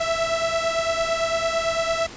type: beating tone pair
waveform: sawtooth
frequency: 658 / 666.9 Hz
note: E5 / E5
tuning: -3 / +20 cents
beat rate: 8.9 Hz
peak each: -19 / -22 dBFS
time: 0-2.07 s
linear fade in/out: 10 ms
effects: pink hiss -39 dBFS RMS until 2.16 s + resampled to 16000 Hz